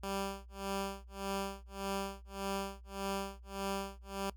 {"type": "tone with tremolo", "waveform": "10% pulse", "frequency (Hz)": 196, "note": "G3", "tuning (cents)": 0, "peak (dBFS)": -26, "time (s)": [0.03, 4.3], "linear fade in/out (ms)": 5, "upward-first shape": "sine", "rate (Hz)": 1.7, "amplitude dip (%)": 100, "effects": ["noise-tail reverb RT60 0.1 s tail -20 dB re dry", "added 60 Hz sine -50 dBFS peak until 4.36 s"]}